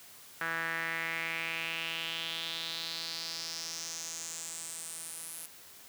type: tone with band-pass filter sweep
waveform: sawtooth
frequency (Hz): 164.6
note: E3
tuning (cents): -2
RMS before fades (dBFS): -38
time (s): 0.41-5.46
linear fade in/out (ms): 2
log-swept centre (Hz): 1600 to 11000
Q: 4.1
effects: white hiss -53 dBFS RMS until 5.88 s + high-pass 60 Hz 12 dB/octave